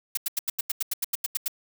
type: noise bursts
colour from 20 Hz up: blue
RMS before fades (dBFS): -26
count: 13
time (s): 0.15-1.481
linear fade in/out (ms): 5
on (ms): 23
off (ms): 86
effects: none